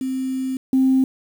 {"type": "tone pair in turn", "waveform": "sine", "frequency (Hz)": [261.6, 263], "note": ["C4", "C4"], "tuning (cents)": [0, 9], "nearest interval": "unison", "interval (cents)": 9, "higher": "second", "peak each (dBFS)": [-21, -12], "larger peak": "second", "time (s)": [[0.01, 0.57], [0.73, 1.04]], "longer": "first", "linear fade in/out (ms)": 2, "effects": ["tanh soft clip ceiling -8 dBFS", "7-bit"]}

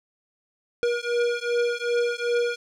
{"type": "beating tone pair", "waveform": "square", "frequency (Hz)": [476.5, 479.1], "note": ["A#4", "A#4"], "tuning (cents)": [38, 47], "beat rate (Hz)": 2.6, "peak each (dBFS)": -26, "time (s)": [0.83, 2.56], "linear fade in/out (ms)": 0, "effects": ["low-pass 5000 Hz 12 dB/octave"]}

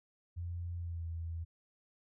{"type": "tone with pitch glide", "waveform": "sine", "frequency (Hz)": [86.6, 83.02], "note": ["F2", "E2"], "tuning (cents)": [-14, 13], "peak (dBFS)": -37, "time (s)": [0.36, 1.45], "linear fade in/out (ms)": 20, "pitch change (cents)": -73, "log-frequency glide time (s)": [0.77, 1.06], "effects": []}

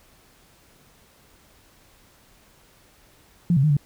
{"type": "tone with pitch steps", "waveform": "sine", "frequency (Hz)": [172.6, 134.7, 152.8, 143.7], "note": ["F3", "C#3", "D#3", "D3"], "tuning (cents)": [-20, -49, -31, -37], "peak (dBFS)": -15, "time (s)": [3.5, 3.768], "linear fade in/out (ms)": 2, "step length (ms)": 67, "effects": ["pink hiss -56 dBFS RMS until 3.85 s"]}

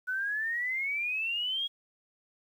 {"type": "exponential sweep", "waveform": "sine", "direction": "up", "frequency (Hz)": [1480, 3322], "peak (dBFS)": -29, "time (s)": [0.07, 1.68], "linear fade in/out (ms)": 20, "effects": ["10-bit"]}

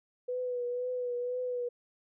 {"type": "tone with vibrato", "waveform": "sine", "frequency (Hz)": 493.9, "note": "B4", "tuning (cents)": 0, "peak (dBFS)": -31, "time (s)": [0.28, 1.69], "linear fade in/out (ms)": 10, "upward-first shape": "triangle", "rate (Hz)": 2, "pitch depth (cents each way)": 37, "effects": []}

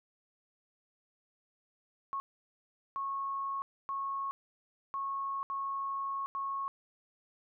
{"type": "tone bursts at uneven times", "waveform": "sine", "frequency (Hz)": 1097, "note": "C#6", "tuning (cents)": -18, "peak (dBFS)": -33, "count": 6, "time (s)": [[2.13, 2.2], [2.96, 3.62], [3.89, 4.31], [4.94, 5.43], [5.5, 6.26], [6.35, 6.68]], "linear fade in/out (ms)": 0, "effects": []}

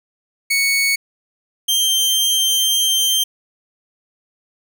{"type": "tone pair in turn", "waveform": "sawtooth", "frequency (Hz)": [2220, 3149], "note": ["C#7", "G7"], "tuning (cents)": [2, 7], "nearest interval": "tritone", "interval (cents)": 605, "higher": "second", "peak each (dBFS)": -11, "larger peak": "neither", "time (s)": [[0.5, 0.96], [1.68, 3.24]], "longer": "second", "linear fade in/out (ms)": 10, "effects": []}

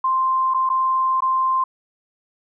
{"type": "tone with dropouts", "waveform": "sine", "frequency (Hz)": 1046.5, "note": "C6", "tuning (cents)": 0, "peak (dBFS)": -16, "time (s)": [0.04, 1.64], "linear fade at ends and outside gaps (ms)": 5, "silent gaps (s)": [[0.539, 0.544], [0.692, 0.699], [1.206, 1.221]], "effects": []}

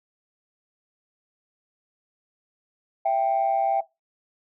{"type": "tone pair together", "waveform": "sine", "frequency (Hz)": [662.8, 785], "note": ["E5", "G5"], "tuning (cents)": [9, 2], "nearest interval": "minor third", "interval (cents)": 293, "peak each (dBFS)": [-22, -20], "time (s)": [3.05, 3.81], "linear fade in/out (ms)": 10, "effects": ["noise-tail reverb RT60 0.2 s tail -18 dB re dry", "tanh soft clip ceiling -15 dBFS"]}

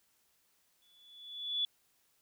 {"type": "tone with exponential growth", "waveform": "sine", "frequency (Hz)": 3437, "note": "A7", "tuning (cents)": -41, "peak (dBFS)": -28, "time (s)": [0.82, 1.65], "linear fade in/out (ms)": 1, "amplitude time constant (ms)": 180, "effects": ["white hiss -73 dBFS RMS until 2.21 s"]}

